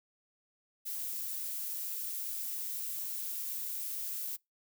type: noise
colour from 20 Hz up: violet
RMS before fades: -38 dBFS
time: 0.85-4.37 s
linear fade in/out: 20 ms
effects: noise-tail reverb RT60 0.2 s tail -25 dB re dry